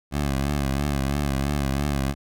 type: tone with vibrato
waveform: 15% pulse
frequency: 70 Hz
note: C#2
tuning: 18 cents sharp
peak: -16 dBFS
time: 0.11-2.15 s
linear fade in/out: 50 ms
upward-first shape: triangle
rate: 3 Hz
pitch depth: 91 cents each way
effects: none